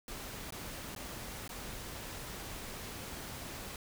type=noise with dropouts; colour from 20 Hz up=pink; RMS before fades=-44 dBFS; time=0.08-3.76 s; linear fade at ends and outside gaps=1 ms; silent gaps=0.506-0.523 / 0.95-0.962 / 1.478-1.492 s; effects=none